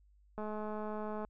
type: click train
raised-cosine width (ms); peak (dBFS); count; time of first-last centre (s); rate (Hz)
1; -28; 186; 0.38-1.249; 213
effects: added 50 Hz sine -62 dBFS peak until 1.29 s